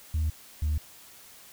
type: tone pair in turn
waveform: sine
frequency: 78.4 / 75.82 Hz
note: D#2 / D#2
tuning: +14 / -44 cents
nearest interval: minor second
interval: 58 cents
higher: first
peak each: -22 dBFS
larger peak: neither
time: 0.14-0.3 / 0.62-0.78 s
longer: neither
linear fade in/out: 5 ms
effects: tanh soft clip ceiling -22 dBFS + white hiss -51 dBFS RMS until 1.52 s